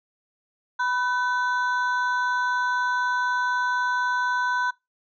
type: ring-modulated tone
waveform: triangle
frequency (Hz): 1250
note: D#6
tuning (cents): +8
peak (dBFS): -17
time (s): 0.79-4.71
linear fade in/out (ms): 10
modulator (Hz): 262
effects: noise-tail reverb RT60 0.2 s tail -22 dB re dry + resampled to 16000 Hz